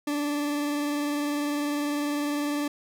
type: tone with vibrato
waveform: 40% pulse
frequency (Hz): 291.8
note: D4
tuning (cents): -11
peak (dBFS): -25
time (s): 0.07-2.68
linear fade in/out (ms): 5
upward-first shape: sine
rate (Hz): 20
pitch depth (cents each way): 26
effects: none